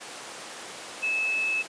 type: tone in noise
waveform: sine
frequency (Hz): 2605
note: E7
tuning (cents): -21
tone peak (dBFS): -24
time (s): 1.02-1.63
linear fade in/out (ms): 20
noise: pink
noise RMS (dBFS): -38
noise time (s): 0-1.68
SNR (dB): +11
effects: high-pass 400 Hz 12 dB/octave + resampled to 22050 Hz